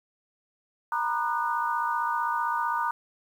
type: chord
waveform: sine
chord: B major seventh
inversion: third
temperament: equal with one note detuned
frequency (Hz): 932.3 / 987.8 / 1214.7 / 1480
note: A#5 / B5 / D#6 / F#6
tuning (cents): 0 / 0 / -42 / 0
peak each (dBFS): -28 / -33 / -30 / -33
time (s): 0.92-2.91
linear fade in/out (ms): 2
effects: 9-bit